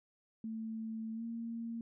sine tone with pitch glide, 222.4 to 230.5 Hz, A3 to A#3, +19 to -19 cents, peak -38 dBFS, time 0.44-1.81 s, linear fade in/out 2 ms, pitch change +62 cents, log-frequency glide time 1.14-1.23 s, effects none

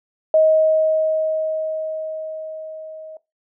sine tone with level ramp, 630 Hz, D#5, 21 cents sharp, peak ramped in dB -10 to -34 dBFS, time 0.34-3.17 s, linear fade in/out 2 ms, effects noise-tail reverb RT60 0.2 s tail -18 dB re dry

